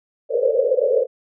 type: band-pass noise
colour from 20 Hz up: white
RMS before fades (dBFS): -18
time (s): 0.29-1.07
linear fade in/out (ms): 50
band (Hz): 450 to 560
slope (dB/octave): 96
effects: none

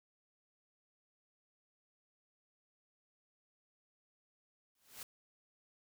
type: noise with exponential growth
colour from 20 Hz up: white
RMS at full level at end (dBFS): -44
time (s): 4.75-5.03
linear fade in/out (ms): 2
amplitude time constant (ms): 60
effects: none

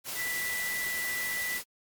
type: tone in noise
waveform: sine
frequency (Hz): 1975.5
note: B6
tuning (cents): 0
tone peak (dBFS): -31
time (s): 0.15-1.61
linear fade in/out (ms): 50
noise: white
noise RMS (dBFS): -36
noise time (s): 0.04-1.64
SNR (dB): +2
effects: MP3 96 kbps

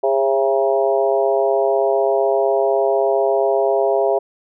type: harmonic tone with a mistuned harmonic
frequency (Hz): 135.7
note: C#3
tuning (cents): -36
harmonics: 3 / 4 / 5 / 6 / 7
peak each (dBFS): -18 / -20 / -18 / -26 / -28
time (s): 0.03-4.19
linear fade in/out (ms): 10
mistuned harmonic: 5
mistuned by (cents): -19
effects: none

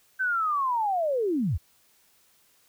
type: linear sweep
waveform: sine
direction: down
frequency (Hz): 1554 to 58.27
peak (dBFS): -23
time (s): 0.19-1.58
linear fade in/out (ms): 20
effects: white hiss -63 dBFS RMS until 2.68 s

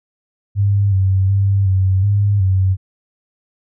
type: tone with pitch steps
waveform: sine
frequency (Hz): 100.4 / 95.5 / 98.6 / 94.8 / 101.6 / 94.7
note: G2 / G2 / G2 / F#2 / G#2 / F#2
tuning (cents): +42 / -45 / +11 / +43 / -38 / +41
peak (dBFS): -11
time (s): 0.55-2.77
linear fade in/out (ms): 50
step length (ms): 370
effects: none

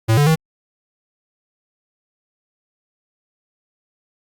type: tone with pitch steps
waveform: square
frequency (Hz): 112 / 145.5 / 159.5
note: A2 / D3 / D#3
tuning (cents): +31 / -16 / +43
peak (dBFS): -12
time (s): 0.08-0.359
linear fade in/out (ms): 20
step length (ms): 93
effects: Opus 48 kbps

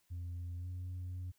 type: tone with pitch glide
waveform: sine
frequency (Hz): 87.31 to 90.34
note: F2 to F#2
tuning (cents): 0 to -41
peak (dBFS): -37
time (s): 0.1-1.32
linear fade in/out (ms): 20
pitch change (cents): +59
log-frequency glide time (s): 0.57-0.68
effects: tanh soft clip ceiling -38 dBFS + white hiss -75 dBFS RMS until 1.38 s

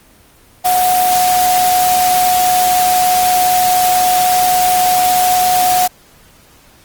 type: tone in noise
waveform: sine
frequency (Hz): 730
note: F#5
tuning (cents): -24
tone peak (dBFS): -10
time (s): 0.64-5.88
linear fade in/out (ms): 20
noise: white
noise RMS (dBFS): -18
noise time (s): 0.64-5.88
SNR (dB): +5
effects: pink hiss -46 dBFS RMS until 6.84 s + Opus 24 kbps

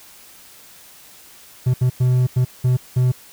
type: tone bursts at uneven times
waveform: triangle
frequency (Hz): 126.2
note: B2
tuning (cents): +38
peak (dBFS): -11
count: 6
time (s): 1.66-1.74 / 1.81-1.9 / 2-2.27 / 2.36-2.45 / 2.64-2.77 / 2.96-3.12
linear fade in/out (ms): 10
effects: white hiss -45 dBFS RMS until 3.32 s

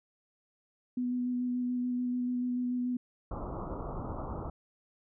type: tone with vibrato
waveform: sine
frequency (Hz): 247.5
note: B3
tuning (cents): +4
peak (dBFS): -29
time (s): 0.97-2.97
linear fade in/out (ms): 5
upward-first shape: square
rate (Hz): 6.9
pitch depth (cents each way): 10
type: low-pass noise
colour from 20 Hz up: pink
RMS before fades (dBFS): -38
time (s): 3.31-4.5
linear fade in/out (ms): 5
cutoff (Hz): 1300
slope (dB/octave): 96
effects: none

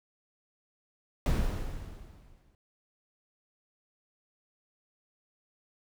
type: noise with exponential decay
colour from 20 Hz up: brown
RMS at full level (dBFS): -24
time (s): 1.26-2.55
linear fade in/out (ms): 1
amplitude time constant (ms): 280
effects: none

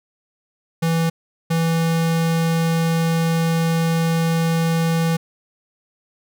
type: tone pair in turn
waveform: square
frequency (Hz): 164.81 / 164.81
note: E3 / E3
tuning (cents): 0 / 0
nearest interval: unison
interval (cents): 0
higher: neither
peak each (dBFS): -17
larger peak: neither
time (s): 0.82-1.1 / 1.5-5.17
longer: second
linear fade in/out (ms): 10
effects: none

